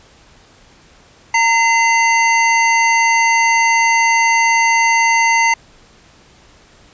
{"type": "tone pair together", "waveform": "square", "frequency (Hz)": [918.5, 2049], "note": ["A#5", "C7"], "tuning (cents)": [-26, -37], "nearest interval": "octave + major second", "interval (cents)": 1389, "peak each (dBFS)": -14, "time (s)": [1.34, 5.54], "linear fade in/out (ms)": 5, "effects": ["pink hiss -47 dBFS RMS until 6.93 s", "resampled to 16000 Hz"]}